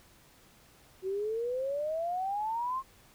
sine exponential sweep, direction up, 370 to 1081 Hz, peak -30 dBFS, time 1.02-2.83 s, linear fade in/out 50 ms, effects pink hiss -60 dBFS RMS until 3.14 s

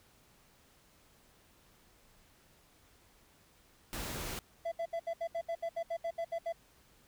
pink noise, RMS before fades -40 dBFS, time 3.93-4.39 s, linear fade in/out 0 ms
triangle tone bursts, 670 Hz, E5, 28 cents sharp, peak -31 dBFS, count 14, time 4.65-6.526 s, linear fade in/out 10 ms, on 69 ms, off 70 ms
effects pink hiss -65 dBFS RMS until 7.07 s

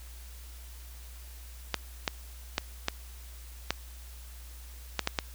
clicks, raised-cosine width 0.2 ms, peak -9 dBFS, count 8, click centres 1.743 / 2.078 / 2.581 / 2.884 / 3.706 / 4.993 / 5.074 / 5.188 s, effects added 60 Hz sine -44 dBFS peak until 5.34 s + white hiss -53 dBFS RMS until 5.34 s

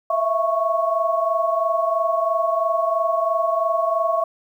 sine tone cluster, 651 / 674 / 1106 Hz, E5 / E5 / C#6, -22 / +38 / -4 cents, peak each -22 dBFS, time 0.1-4.24 s, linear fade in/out 5 ms, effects 9-bit

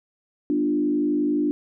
sine tone with frequency modulation, 296 Hz, D4, 14 cents sharp, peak -19 dBFS, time 0.5-1.51 s, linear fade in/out 0 ms, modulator 51.5 Hz, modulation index 0.82, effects none

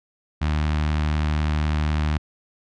sawtooth tone with notch filter, 76 Hz, D#2, 40 cents flat, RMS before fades -22 dBFS, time 0.41-2.18 s, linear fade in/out 10 ms, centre 460 Hz, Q 0.92, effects low-pass 4000 Hz 12 dB/octave

